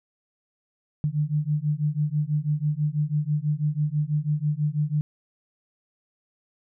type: beating tone pair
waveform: sine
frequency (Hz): 146.83 / 152.93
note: D3 / D#3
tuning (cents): 0 / -30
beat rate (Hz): 6.1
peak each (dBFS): -25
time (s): 1.04-5.01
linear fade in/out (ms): 0
effects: none